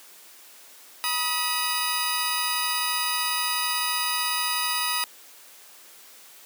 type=tone cluster; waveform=15% pulse; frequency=970 / 1263 / 4866 Hz; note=B5 / D#6 / D#8; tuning=-31 / +26 / -39 cents; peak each=-22 dBFS; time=1.04-5.04 s; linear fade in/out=0 ms; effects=white hiss -49 dBFS RMS until 6.45 s + high-pass 300 Hz 12 dB/octave